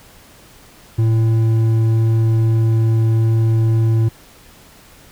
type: tone with hard clipping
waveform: triangle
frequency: 112.4 Hz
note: A2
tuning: 37 cents sharp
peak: -13 dBFS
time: 0.98-4.09 s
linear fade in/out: 10 ms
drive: 9 dB
effects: pink hiss -45 dBFS RMS until 5.11 s